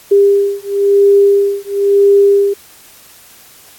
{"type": "beating tone pair", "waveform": "sine", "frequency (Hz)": [400, 400.98], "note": ["G4", "G4"], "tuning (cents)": [35, 39], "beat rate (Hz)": 0.98, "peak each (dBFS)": -10, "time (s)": [0.11, 2.54], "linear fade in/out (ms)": 10, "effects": ["white hiss -41 dBFS RMS until 3.78 s", "AAC 64 kbps"]}